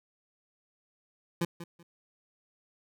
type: tone with echo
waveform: 25% pulse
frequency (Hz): 170.6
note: F3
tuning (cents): -40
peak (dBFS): -23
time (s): 1.41-1.45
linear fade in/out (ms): 5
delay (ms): 190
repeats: 2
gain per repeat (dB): -13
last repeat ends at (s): 1.83
effects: none